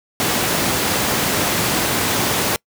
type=high-pass noise; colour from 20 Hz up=pink; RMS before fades=-19 dBFS; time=0.2-2.56 s; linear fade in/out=0 ms; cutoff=130 Hz; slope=12 dB/octave; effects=noise-tail reverb RT60 0.1 s tail -26 dB re dry